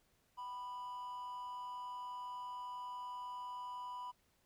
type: tone with amplitude modulation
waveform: triangle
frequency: 989 Hz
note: B5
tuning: 2 cents sharp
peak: -39 dBFS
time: 0.37-4.12 s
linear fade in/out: 20 ms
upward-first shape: sine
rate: 226 Hz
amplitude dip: 45%
effects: pink hiss -75 dBFS RMS until 4.45 s